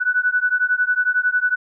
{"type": "beating tone pair", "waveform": "sine", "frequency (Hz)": [1480, 1491], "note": ["F#6", "F#6"], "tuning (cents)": [0, 13], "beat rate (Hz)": 11, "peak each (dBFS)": -19, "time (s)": [0, 1.56], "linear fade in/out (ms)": 20, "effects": []}